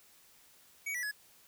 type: tone with pitch steps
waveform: square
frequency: 2257 / 1953.5 / 1690.8 Hz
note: C#7 / B6 / G#6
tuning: +31 / -19 / +31 cents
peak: -35 dBFS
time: 0.86-1.115 s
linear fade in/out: 10 ms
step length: 85 ms
effects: white hiss -62 dBFS RMS until 1.47 s